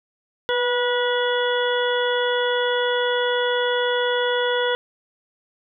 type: harmonic tone with a mistuned harmonic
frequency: 486 Hz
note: B4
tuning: 28 cents flat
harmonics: 1 / 2 / 3 / 4 / 6 / 7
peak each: -21 / -27 / -26 / -31 / -34 / -28 dBFS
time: 0.49-4.75 s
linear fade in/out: 0 ms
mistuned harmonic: 1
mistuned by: +21 cents
effects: none